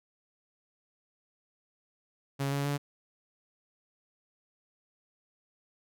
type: tone with pitch steps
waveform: sawtooth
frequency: 138.59 / 140.93 / 143.31 Hz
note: C#3 / C#3 / D3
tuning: 0 / +29 / -42 cents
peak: -25 dBFS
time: 2.39-2.78 s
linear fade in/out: 20 ms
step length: 130 ms
effects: none